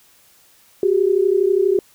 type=tone pair together; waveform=sine; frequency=370.1 / 402.4 Hz; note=F#4 / G4; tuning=0 / +45 cents; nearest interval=minor second; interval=145 cents; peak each=-16 dBFS; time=0.83-1.79 s; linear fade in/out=2 ms; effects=white hiss -53 dBFS RMS until 1.94 s